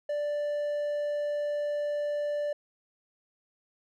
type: tone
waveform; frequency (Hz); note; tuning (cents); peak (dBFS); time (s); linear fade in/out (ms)
triangle; 587.3; D5; 0; -26; 0.09-2.53; 5
effects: none